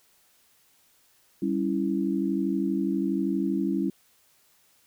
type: chord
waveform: sine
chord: C# diminished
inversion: second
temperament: equal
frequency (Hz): 196 / 277.2 / 329.6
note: G3 / C#4 / E4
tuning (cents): 0 / 0 / 0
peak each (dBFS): -28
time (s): 1.42-3.9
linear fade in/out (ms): 5
effects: white hiss -63 dBFS RMS until 4.86 s